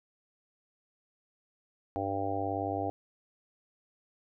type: harmonic tone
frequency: 98.6 Hz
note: G2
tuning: 11 cents sharp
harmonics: 1 / 3 / 4 / 5 / 6 / 7 / 8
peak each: -39 / -37 / -41 / -39 / -41 / -36 / -36 dBFS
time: 1.96-2.9 s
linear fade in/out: 0 ms
effects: none